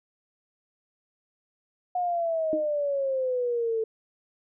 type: exponential sweep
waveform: sine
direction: down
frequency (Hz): 727 to 440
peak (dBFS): -24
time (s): 1.95-3.84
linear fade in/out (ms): 5
type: tone with exponential decay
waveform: sine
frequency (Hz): 313.5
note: D#4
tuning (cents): +13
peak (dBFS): -23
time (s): 2.53-2.7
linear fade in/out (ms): 1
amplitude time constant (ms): 35
effects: none